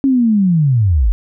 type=linear sweep; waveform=sine; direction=down; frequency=277.2 to 43 Hz; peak=-9 dBFS; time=0.04-1.12 s; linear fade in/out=0 ms; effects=none